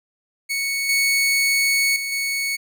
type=tone with level steps; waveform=sawtooth; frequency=2217 Hz; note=C#7; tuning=in tune; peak=-18 / -13 / -21 / -18 dBFS; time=0.49-2.57 s; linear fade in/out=20 ms; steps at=0.89 / 1.96 / 2.12 s; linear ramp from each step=2 ms; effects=none